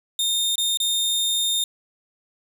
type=tone with dropouts; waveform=sawtooth; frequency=3652 Hz; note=A#7; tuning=36 cents flat; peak=-17 dBFS; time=0.19-1.64 s; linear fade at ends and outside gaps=2 ms; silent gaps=0.556-0.58 / 0.773-0.801 s; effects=none